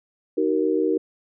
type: chord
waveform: sine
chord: D# minor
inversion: none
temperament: equal with one note detuned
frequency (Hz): 311.1 / 378 / 466.2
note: D#4 / F#4 / A#4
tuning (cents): 0 / +37 / 0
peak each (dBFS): -23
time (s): 0.37-0.98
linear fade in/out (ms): 10
effects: none